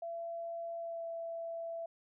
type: tone with pitch glide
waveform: sine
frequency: 674 to 667 Hz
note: E5 to E5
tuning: +38 to +20 cents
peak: -38 dBFS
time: 0.02-1.86 s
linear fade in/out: 5 ms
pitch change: -18 cents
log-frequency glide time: 0.77-1.05 s
effects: none